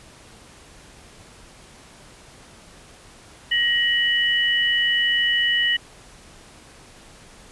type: tone pair together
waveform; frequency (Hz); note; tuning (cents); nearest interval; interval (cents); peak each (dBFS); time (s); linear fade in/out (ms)
sine; 1893.4 / 2959; A#6 / F#7; +26 / -1; minor sixth; 773; -20; 3.51-5.77; 10
effects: pink hiss -47 dBFS RMS until 7.51 s + resampled to 24000 Hz